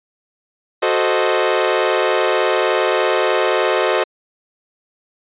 sawtooth chord, F# diminished seventh, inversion none, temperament equal, 370 / 440 / 523.3 / 622.3 Hz, F#4 / A4 / C5 / Eb5, 0 / 0 / 0 / 0 cents, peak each -16 dBFS, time 0.82-4.04 s, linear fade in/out 10 ms, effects resampled to 8000 Hz

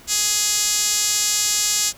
5% pulse tone with band-pass filter, 416.5 Hz, G#4, 5 cents sharp, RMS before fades -20 dBFS, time 0.07-1.93 s, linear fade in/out 50 ms, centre 7700 Hz, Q 8.5, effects pink hiss -46 dBFS RMS until 1.97 s

